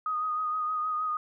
sine tone with vibrato, 1244.5 Hz, D#6, in tune, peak -27 dBFS, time 0.06-1.17 s, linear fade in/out 2 ms, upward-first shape sine, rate 6.4 Hz, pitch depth 27 cents each way, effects none

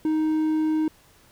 triangle tone, 312.2 Hz, D#4, 6 cents sharp, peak -18 dBFS, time 0.05-0.88 s, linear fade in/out 2 ms, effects pink hiss -56 dBFS RMS until 1.31 s

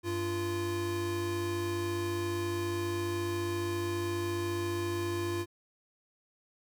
square tone pair together, 96.9 / 345.3 Hz, G2 / F4, -20 / -20 cents, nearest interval octave + minor seventh, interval 2200 cents, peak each -37 / -33 dBFS, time 0.03-5.46 s, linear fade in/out 50 ms, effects none

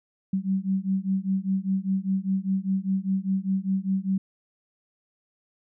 sine beating tone pair, 189.3 / 194.3 Hz, F#3 / G3, +40 / -15 cents, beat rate 5 Hz, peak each -26 dBFS, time 0.33-4.18 s, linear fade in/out 5 ms, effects none

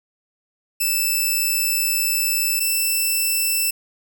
5% pulse tone pair in turn, 2637 / 2660 Hz, E7 / E7, 0 / +15 cents, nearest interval unison, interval 15 cents, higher second, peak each -9 dBFS, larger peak neither, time 0.8-2.6 / 2.6-3.71 s, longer first, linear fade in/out 10 ms, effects none

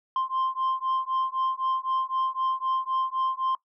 sine beating tone pair, 1046.5 / 1050.4 Hz, C6 / C6, 0 / +6 cents, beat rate 3.9 Hz, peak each -26 dBFS, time 0.16-3.55 s, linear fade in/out 2 ms, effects noise-tail reverb RT60 0.1 s tail -20 dB re dry + tanh soft clip ceiling -21 dBFS

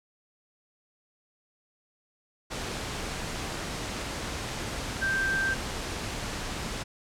sine tone in noise, 1570 Hz, G6, 2 cents sharp, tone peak -25 dBFS, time 5.01-5.55 s, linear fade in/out 20 ms, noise pink, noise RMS -34 dBFS, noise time 2.5-6.84 s, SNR +6 dB, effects low-pass 8000 Hz 12 dB/octave

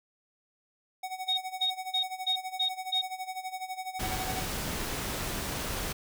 square tone with tremolo, 749 Hz, F#5, 21 cents sharp, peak -33 dBFS, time 1.03-4.45 s, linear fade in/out 5 ms, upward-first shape sine, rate 12 Hz, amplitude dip 80%
sine tone bursts, 3729 Hz, A#7, in tune, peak -25 dBFS, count 6, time 1.28-3.018 s, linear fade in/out 10 ms, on 98 ms, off 230 ms
pink noise, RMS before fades -34 dBFS, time 3.99-5.93 s, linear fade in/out 10 ms
effects none

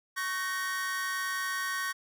45% pulse chord, G diminished, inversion second, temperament equal with one note detuned, 1108.7 / 1527.8 / 1864.7 Hz, Db6 / G6 / Bb6, 0 / -45 / 0 cents, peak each -36 / -36 / -34 dBFS, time 0.16-1.93 s, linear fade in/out 20 ms, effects none

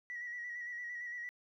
sine tone with vibrato, 1930 Hz, B6, 40 cents flat, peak -39 dBFS, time 0.1-1.29 s, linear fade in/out 0 ms, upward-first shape square, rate 8.8 Hz, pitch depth 30 cents each way, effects tanh soft clip ceiling -35 dBFS + 13-bit

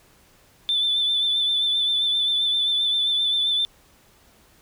sine tone with vibrato, 3520 Hz, A7, in tune, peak -18 dBFS, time 0.69-3.65 s, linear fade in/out 0 ms, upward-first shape sine, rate 7.6 Hz, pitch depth 31 cents each way, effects tanh soft clip ceiling -14 dBFS + pink hiss -56 dBFS RMS until 4.61 s

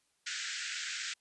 pink band-pass noise, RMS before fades -39 dBFS, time 0.26-1.14 s, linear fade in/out 10 ms, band 1400 to 7900 Hz, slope 96 dB/octave, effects white hiss -75 dBFS RMS until 1.2 s + resampled to 24000 Hz

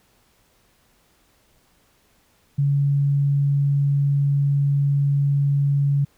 sine tone, 141.2 Hz, C#3, 32 cents sharp, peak -16 dBFS, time 2.58-6.05 s, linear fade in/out 10 ms, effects pink hiss -61 dBFS RMS until 6.17 s

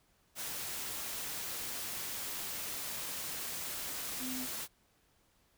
sine tone in noise, 255.6 Hz, C4, 40 cents flat, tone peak -39 dBFS, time 4.19-4.48 s, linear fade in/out 50 ms, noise white, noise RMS -40 dBFS, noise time 0.35-4.68 s, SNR -2 dB, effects pink hiss -71 dBFS RMS until 5.57 s

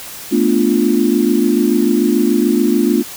sine chord, B half-diminished seventh, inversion third, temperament equal, 220 / 246.9 / 293.7 / 349.2 Hz, A3 / B3 / D4 / F4, 0 / 0 / 0 / 0 cents, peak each -16 dBFS, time 0.31-3.03 s, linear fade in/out 20 ms, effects white hiss -31 dBFS RMS until 3.16 s

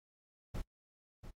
brown noise with echo, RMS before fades -38 dBFS, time 0.54-0.62 s, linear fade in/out 10 ms, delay 690 ms, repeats 1, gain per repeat -10 dB, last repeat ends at 1.31 s, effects noise-tail reverb RT60 0.1 s tail -25 dB re dry + AAC 48 kbps

